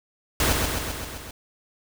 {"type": "noise with echo", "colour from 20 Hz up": "pink", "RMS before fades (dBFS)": -21, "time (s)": [0.4, 0.53], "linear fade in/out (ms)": 2, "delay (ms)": 130, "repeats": 6, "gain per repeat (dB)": -3, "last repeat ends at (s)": 1.31, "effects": []}